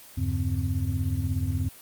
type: tone cluster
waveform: sine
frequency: 80.9 / 97.5 / 140.2 / 260 Hz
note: E2 / G2 / C#3 / C4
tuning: -32 / -9 / +20 / -11 cents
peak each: -29 / -27 / -33 / -33 dBFS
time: 0.17-1.69 s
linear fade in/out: 10 ms
effects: white hiss -48 dBFS RMS until 1.81 s + Opus 24 kbps